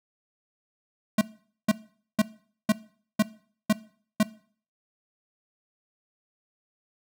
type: tone bursts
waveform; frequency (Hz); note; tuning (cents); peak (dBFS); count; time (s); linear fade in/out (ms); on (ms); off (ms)
square; 214.6; A3; -43; -18; 7; 1.18-4.231; 5; 33; 470
effects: noise-tail reverb RT60 0.5 s tail -20 dB re dry